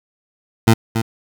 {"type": "tone with echo", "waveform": "20% pulse", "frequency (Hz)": 112.8, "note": "A2", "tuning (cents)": 44, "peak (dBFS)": -3, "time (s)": [0.67, 0.74], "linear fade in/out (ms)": 10, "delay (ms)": 280, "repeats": 1, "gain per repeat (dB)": -8, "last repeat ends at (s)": 1.02, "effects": ["7-bit"]}